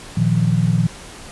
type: chord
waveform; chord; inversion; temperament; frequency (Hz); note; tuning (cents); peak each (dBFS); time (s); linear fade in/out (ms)
sine; Bb suspended fourth; none; equal; 116.54 / 155.56 / 174.61; Bb2 / Eb3 / F3; 0 / 0 / 0; -18; 0.17-0.87; 5
effects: pink hiss -37 dBFS RMS until 1.31 s + resampled to 24000 Hz